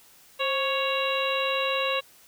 harmonic tone with a mistuned harmonic, 554.4 Hz, C#5, in tune, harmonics 1 / 2 / 3 / 4 / 5 / 6 / 7, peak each -28 / -30 / -37 / -36 / -29 / -40 / -33 dBFS, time 0.39-2.01 s, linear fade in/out 20 ms, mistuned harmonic 1, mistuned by -72 cents, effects white hiss -55 dBFS RMS until 2.27 s

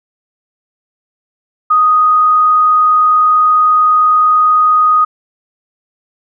sine tone with frequency modulation, 1244.5 Hz, D#6, in tune, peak -6 dBFS, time 1.7-5.05 s, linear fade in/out 10 ms, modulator 41 Hz, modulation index 0.2, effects none

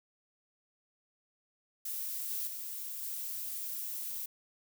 violet noise with level steps, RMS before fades -38 / -36 / -41 / -39 dBFS, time 1.85-4.26 s, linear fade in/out 5 ms, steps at 2.3 / 2.47 / 3.02 s, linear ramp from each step 2 ms, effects none

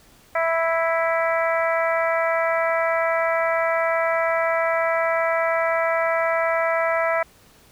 harmonic tone, 329.6 Hz, E4, in tune, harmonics 2 / 3 / 4 / 5 / 6 / 7, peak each -21 / -28 / -26 / -31 / -27 / -32 dBFS, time 0.35-7.23 s, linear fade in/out 5 ms, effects pink hiss -53 dBFS RMS until 7.71 s

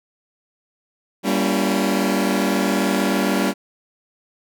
sawtooth chord, G diminished seventh, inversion none, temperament just, 196 / 235.2 / 282.2 / 338.7 Hz, G3 / Bb3 / Db4 / Fb4, 0 / +16 / +31 / +47 cents, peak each -17 / -20 / -19 / -22 dBFS, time 1.23-3.54 s, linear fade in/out 50 ms, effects none

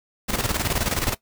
pink noise with tremolo, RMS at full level -22 dBFS, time 0.28-1.15 s, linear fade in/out 20 ms, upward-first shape square, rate 19 Hz, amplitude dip 65%, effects noise-tail reverb RT60 0.1 s tail -18 dB re dry

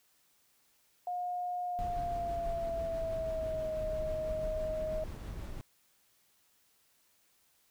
sine tone with pitch glide, 716 to 626.9 Hz, F5 to D#5, +43 to +13 cents, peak -33 dBFS, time 1.07-5.04 s, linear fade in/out 2 ms, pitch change -230 cents, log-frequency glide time 1.66-3.73 s
brown noise with tremolo, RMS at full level -40 dBFS, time 1.79-5.61 s, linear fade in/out 0 ms, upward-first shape sine, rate 6.1 Hz, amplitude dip 25%
effects white hiss -70 dBFS RMS until 7.7 s

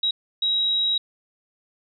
sine tone bursts at uneven times, 3837 Hz, A#7, 49 cents sharp, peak -19 dBFS, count 2, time 0.03-0.11 / 0.42-0.98 s, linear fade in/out 5 ms, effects none

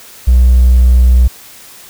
triangle tone with hard clipping, 61.9 Hz, B1, 5 cents sharp, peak -3 dBFS, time 0.27-1.28 s, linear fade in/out 10 ms, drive 2 dB, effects white hiss -36 dBFS RMS until 1.89 s

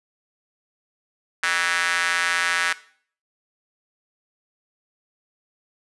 square tone with high-pass filter, 87.31 Hz, F2, in tune, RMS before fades -22 dBFS, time 1.43-2.73 s, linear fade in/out 5 ms, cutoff 1600 Hz, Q 3, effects noise-tail reverb RT60 0.5 s tail -17 dB re dry + resampled to 24000 Hz

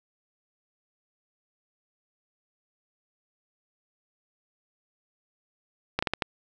slowing click train, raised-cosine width 0.3 ms, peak -9 dBFS, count 5, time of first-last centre 5.99-6.222 s, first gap 35 ms, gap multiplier 1.35, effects none

